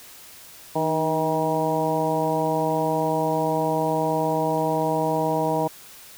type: harmonic tone with a mistuned harmonic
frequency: 159.1 Hz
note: D#3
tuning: 39 cents sharp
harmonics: 1 / 2 / 3 / 4 / 5 / 6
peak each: -29 / -28 / -27 / -26 / -28 / -27 dBFS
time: 0.75-5.68 s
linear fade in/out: 10 ms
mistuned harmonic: 2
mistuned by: -49 cents
effects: white hiss -45 dBFS RMS until 6.17 s